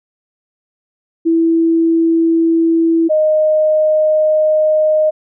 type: tone pair in turn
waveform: sine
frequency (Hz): 329.6 / 618.4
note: E4 / D#5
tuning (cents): 0 / -11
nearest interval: major seventh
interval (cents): 1089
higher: second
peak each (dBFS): -9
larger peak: neither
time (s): 1.25-3.09 / 3.09-5.11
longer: second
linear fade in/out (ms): 20
effects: none